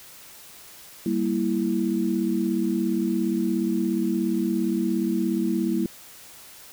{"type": "chord", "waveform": "sine", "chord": "E diminished", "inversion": "first", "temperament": "equal", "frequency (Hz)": [196, 233.1, 329.6], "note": ["G3", "Bb3", "E4"], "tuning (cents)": [0, 0, 0], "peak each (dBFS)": [-26, -26, -25], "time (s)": [1.06, 5.86], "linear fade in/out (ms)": 2, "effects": ["white hiss -46 dBFS RMS until 6.72 s"]}